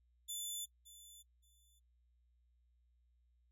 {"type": "tone with echo", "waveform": "15% pulse", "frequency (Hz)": 3500, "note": "A7", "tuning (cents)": -10, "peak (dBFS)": -34, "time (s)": [0.28, 0.66], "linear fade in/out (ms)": 20, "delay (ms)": 570, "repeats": 2, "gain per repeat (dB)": -15, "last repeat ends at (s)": 1.8, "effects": ["noise-tail reverb RT60 0.1 s tail -19 dB re dry", "added 60 Hz sine -70 dBFS peak until 3.51 s"]}